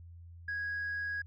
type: tone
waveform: sine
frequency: 1654 Hz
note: G#6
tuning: 8 cents flat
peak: -32 dBFS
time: 0.48-1.22 s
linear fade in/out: 5 ms
effects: tanh soft clip ceiling -31 dBFS + added 85 Hz sine -48 dBFS peak until 1.26 s